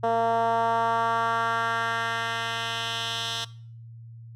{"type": "tone with band-pass filter sweep", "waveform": "10% pulse", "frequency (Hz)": 229.2, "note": "A#3", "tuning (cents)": -29, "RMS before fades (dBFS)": -26, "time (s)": [0.03, 3.45], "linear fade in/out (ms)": 10, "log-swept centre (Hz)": [620, 3900], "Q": 1.8, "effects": ["noise-tail reverb RT60 0.5 s tail -20 dB re dry", "added 115 Hz sine -41 dBFS peak until 4.35 s"]}